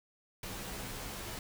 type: noise with comb filter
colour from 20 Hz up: pink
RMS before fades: -42 dBFS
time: 0.43-1.39 s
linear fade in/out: 2 ms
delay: 13 ms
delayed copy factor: -0.65
effects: none